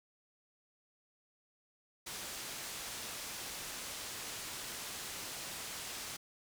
white low-pass noise, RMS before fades -44 dBFS, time 2.06-6.17 s, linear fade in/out 10 ms, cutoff 9000 Hz, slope 12 dB/octave, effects none

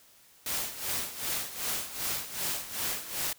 white noise with tremolo, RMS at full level -31 dBFS, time 0.46-3.33 s, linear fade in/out 2 ms, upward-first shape sine, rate 2.6 Hz, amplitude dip 75%, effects white hiss -59 dBFS RMS until 3.38 s

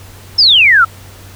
sine exponential sweep, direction down, 5370 to 1281 Hz, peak -4 dBFS, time 0.38-0.85 s, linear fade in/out 10 ms, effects added 95 Hz sine -35 dBFS peak until 1.35 s + pink hiss -38 dBFS RMS until 1.35 s

